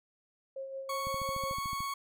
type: tone with tremolo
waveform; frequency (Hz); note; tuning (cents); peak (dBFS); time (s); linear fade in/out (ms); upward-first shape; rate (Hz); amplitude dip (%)
sine; 538; C5; +48; -36; 0.56-1.54; 5; sine; 5.8; 45
type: tone with vibrato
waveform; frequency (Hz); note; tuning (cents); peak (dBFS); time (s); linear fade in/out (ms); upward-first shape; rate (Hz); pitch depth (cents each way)
40% pulse; 1108.7; C#6; 0; -33; 0.89-1.94; 5; square; 19; 9
type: click train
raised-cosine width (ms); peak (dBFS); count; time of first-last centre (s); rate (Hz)
5; -31; 11; 1.07-1.805; 13.6
effects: none